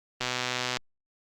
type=click train; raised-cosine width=0.2 ms; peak=-11 dBFS; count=71; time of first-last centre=0.21-0.77 s; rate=125 Hz; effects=Opus 32 kbps